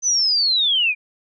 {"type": "linear sweep", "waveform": "sine", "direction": "down", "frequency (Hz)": [6150, 2349], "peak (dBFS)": -15, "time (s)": [0.02, 0.95], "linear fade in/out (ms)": 50, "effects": []}